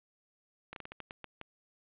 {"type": "slowing click train", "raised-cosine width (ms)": 0.3, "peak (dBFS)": -26, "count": 9, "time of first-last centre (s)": [0.73, 1.414], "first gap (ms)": 32, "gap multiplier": 1.27, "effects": ["resampled to 8000 Hz", "9-bit"]}